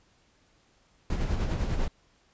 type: noise with tremolo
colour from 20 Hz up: brown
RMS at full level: -26 dBFS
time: 1.1-1.88 s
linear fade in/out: 2 ms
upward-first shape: sine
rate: 10 Hz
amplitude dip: 45%
effects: pink hiss -65 dBFS RMS until 2.33 s + resampled to 16000 Hz